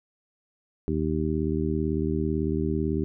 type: harmonic tone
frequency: 78 Hz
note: D#2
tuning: 5 cents sharp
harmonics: 1 / 2 / 3 / 4 / 5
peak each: -30 / -30 / -30 / -30 / -30 dBFS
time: 0.88-3.04 s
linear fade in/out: 0 ms
effects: none